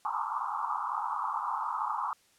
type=band-pass noise; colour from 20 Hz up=pink; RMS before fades=-33 dBFS; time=0.05-2.13 s; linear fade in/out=0 ms; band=820 to 1300 Hz; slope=96 dB/octave; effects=white hiss -65 dBFS RMS until 2.38 s + low-pass 10000 Hz 12 dB/octave